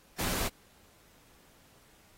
pink noise with comb filter, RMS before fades -32 dBFS, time 0.18-0.49 s, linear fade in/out 20 ms, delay 14 ms, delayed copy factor -0.5, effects pink hiss -62 dBFS RMS until 2.17 s + AAC 48 kbps

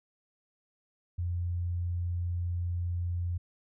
sine tone, 87.5 Hz, F2, 4 cents sharp, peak -29 dBFS, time 1.18-3.38 s, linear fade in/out 10 ms, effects none

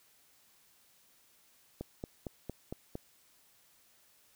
click train, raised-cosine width 2 ms, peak -25 dBFS, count 6, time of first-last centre 1.81-2.954 s, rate 4.37 Hz, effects white hiss -66 dBFS RMS until 4.35 s

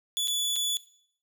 sawtooth tone with dropouts, 3444 Hz, A7, 38 cents flat, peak -23 dBFS, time 0.17-0.77 s, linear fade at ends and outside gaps 0 ms, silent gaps 0.274-0.281 / 0.558-0.563 s, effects noise-tail reverb RT60 0.6 s tail -18 dB re dry

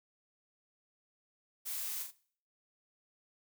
blue noise with echo, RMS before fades -40 dBFS, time 1.65-2.04 s, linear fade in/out 20 ms, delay 39 ms, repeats 2, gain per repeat -5 dB, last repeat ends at 2.118 s, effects noise-tail reverb RT60 0.5 s tail -19 dB re dry

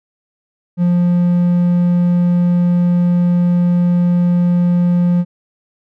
triangle tone, 175.7 Hz, F3, 11 cents sharp, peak -8 dBFS, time 0.77-5.25 s, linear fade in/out 50 ms, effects none

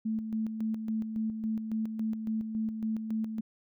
sine tone with tremolo, 220 Hz, A3, in tune, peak -28 dBFS, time 0.05-3.41 s, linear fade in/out 10 ms, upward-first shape square, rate 3.6 Hz, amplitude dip 50%, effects none

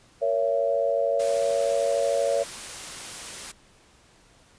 sine chord, A# diminished, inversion none, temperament just, 466.2 / 559.4 / 671.3 Hz, A#4 / C#5 / E5, 0 / +16 / +31 cents, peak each -28 / -23 / -27 dBFS, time 0.21-2.44 s, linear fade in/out 20 ms
white noise, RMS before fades -37 dBFS, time 1.19-3.52 s, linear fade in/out 10 ms
effects pink hiss -57 dBFS RMS until 4.58 s + resampled to 22050 Hz

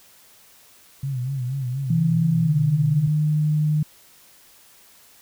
sine tone with vibrato, 130.81 Hz, C3, in tune, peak -23 dBFS, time 1.03-3.08 s, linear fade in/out 5 ms, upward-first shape sine, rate 4.2 Hz, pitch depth 110 cents each way
sine tone with pitch glide, 164.81 to 152.01 Hz, E3 to D#3, 0 to -40 cents, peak -17 dBFS, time 1.9-3.83 s, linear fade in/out 5 ms, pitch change -140 cents, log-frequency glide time 2.44-2.52 s
effects white hiss -52 dBFS RMS until 5.21 s

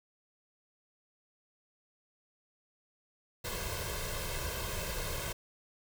pink noise with comb filter, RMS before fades -37 dBFS, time 3.44-5.33 s, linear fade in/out 10 ms, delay 1.9 ms, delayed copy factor +0.75, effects none

